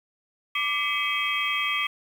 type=tone cluster; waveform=sine; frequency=1173 / 2031 / 2255 / 2559 / 3222 Hz; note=D6 / B6 / C#7 / D#7 / G7; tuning=-2 / +48 / +29 / +48 / +47 cents; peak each=-30 dBFS; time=0.55-1.87 s; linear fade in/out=5 ms; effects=8-bit